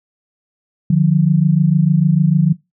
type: tone pair together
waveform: sine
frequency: 151.3 / 177.99 Hz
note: D#3 / F3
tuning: -48 / +33 cents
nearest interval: minor third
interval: 281 cents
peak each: -12 dBFS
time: 0.9-2.53 s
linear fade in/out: 5 ms
effects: noise-tail reverb RT60 0.2 s tail -20 dB re dry